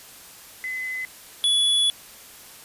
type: tone pair in turn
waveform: sine / square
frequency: 2028 / 3411 Hz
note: B6 / G#7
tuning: +45 / +46 cents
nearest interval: major sixth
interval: 901 cents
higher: second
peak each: -27 / -18 dBFS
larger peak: second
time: 0.64-1.05 / 1.44-1.9 s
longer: second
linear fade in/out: 0 ms
effects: white hiss -45 dBFS RMS until 2.64 s + resampled to 32000 Hz